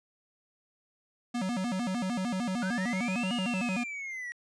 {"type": "tone with vibrato", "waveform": "square", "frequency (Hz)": 212.4, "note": "G#3", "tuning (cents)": 39, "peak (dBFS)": -30, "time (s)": [1.34, 3.84], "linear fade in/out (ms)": 10, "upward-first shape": "square", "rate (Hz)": 6.6, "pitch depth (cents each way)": 220}
{"type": "linear two-way sweep", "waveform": "triangle", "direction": "up then down", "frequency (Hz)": [1426, 2900, 1895], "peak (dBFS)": -34, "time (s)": [2.62, 4.32], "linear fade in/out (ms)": 0, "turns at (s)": 3.33}
{"effects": ["resampled to 22050 Hz"]}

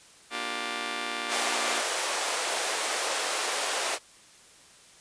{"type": "chord", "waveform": "5% pulse", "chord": "G minor seventh", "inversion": "first", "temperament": "just", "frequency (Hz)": [235.2, 294, 352.8, 392], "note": ["Bb3", "D4", "F4", "G4"], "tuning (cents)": [16, 2, 18, 0], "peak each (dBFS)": -27, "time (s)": [0.3, 1.84], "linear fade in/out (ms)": 50}
{"type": "high-pass noise", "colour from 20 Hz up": "pink", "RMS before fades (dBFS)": -29, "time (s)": [1.28, 3.99], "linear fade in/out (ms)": 50, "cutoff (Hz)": 470, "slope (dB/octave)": 24}
{"effects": ["white hiss -54 dBFS RMS until 5 s", "resampled to 22050 Hz"]}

